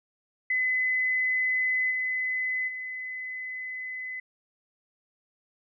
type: tone with level steps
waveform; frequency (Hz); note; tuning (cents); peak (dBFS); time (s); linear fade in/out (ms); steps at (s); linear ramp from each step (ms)
sine; 2021; B6; +39; -23 / -26 / -33; 0.5-4.2; 5; 1.9 / 2.67; 20
effects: none